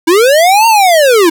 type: linear two-way sweep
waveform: square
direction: up then down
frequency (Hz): 311.1 to 928 to 311.1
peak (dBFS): -5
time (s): 0.07-1.3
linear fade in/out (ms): 10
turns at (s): 0.67
effects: none